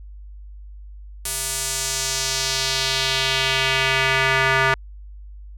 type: tone with band-pass filter sweep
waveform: square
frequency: 133 Hz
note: C3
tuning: 29 cents sharp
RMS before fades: -21 dBFS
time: 1.25-4.74 s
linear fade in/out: 2 ms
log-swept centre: 9900 to 1600 Hz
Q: 1.6
effects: added 50 Hz sine -36 dBFS peak until 5.57 s